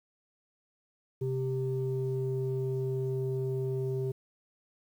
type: tone pair together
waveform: sine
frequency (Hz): 130.81 / 392.3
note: C3 / G4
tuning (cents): 0 / +1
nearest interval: octave + perfect fifth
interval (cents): 1901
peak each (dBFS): -30 / -31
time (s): 1.21-4.12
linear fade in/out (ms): 10
effects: tanh soft clip ceiling -24 dBFS + 10-bit